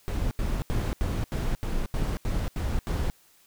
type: noise bursts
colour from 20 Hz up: brown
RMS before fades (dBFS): -27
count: 10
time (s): 0.08-3.1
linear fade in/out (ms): 0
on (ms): 230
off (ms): 80
effects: white hiss -60 dBFS RMS until 3.46 s